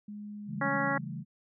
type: tone with pitch glide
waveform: sine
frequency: 207.7 to 206.3 Hz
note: G#3 to G#3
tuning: 0 to -11 cents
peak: -39 dBFS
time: 0.08-0.88 s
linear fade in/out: 5 ms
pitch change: -11 cents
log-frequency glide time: 0.38-0.49 s
type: chord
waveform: sine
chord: A dominant seventh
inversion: first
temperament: equal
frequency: 138.59 / 164.81 / 196 / 220 Hz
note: C#3 / E3 / G3 / A3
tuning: 0 / 0 / 0 / 0 cents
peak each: -40 / -40 / -43 / -43 dBFS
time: 0.46-1.25 s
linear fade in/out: 50 ms
type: harmonic tone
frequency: 277.2 Hz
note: C#4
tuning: in tune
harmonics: 1 / 2 / 3 / 4 / 5 / 6 / 7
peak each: -35 / -35 / -35 / -35 / -35 / -35 / -35 dBFS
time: 0.61-0.98 s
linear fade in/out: 5 ms
effects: none